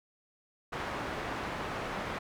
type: low-pass noise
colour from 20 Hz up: white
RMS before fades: -37 dBFS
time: 0.72-2.19 s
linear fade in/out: 10 ms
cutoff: 1400 Hz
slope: 12 dB/octave
effects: none